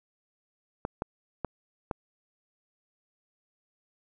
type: clicks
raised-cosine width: 1 ms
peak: -16 dBFS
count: 4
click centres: 0.851 / 1.021 / 1.447 / 1.912 s
effects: none